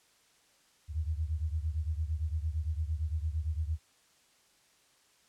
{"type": "beating tone pair", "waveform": "sine", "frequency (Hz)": [75.8, 84.6], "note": ["D#2", "E2"], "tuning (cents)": [-45, 45], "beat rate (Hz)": 8.8, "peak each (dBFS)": [-32, -35], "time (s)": [0.88, 3.79], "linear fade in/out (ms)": 50, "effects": ["white hiss -66 dBFS RMS until 5.28 s", "low-pass 9000 Hz 12 dB/octave"]}